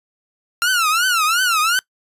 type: tone with vibrato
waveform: sawtooth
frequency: 1368 Hz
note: F6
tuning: 36 cents flat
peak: -11 dBFS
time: 0.62-1.79 s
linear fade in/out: 0 ms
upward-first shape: triangle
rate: 2.8 Hz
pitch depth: 210 cents each way
effects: noise-tail reverb RT60 0.1 s tail -22 dB re dry + resampled to 32000 Hz